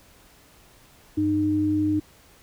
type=tone pair together; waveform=sine; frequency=98 / 305.6 Hz; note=G2 / D#4; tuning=0 / -31 cents; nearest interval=octave + minor sixth; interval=1969 cents; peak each=-29 / -20 dBFS; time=1.17-2 s; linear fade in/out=10 ms; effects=pink hiss -54 dBFS RMS until 2.42 s